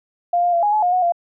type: tone with pitch steps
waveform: sine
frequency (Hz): 699 / 704 / 684 / 829 / 853 / 714 / 732 / 691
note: F5 / F5 / F5 / G#5 / G#5 / F5 / F#5 / F5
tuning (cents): +1 / +14 / -36 / -3 / +46 / +38 / -19 / -19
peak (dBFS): -14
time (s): 0.33-1.122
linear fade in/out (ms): 5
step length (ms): 99
effects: none